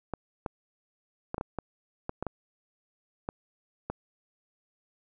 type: clicks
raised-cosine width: 1 ms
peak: -18 dBFS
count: 11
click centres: 0.137 / 0.462 / 1.344 / 1.381 / 1.411 / 1.587 / 2.094 / 2.226 / 2.267 / 3.289 / 3.9 s
effects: none